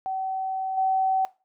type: tone with level steps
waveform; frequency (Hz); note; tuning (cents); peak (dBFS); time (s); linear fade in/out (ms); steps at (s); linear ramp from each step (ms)
sine; 762; G5; -49; -26 / -20; 0.06-1.25; 0; 0.77; 10
effects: noise-tail reverb RT60 0.3 s tail -20 dB re dry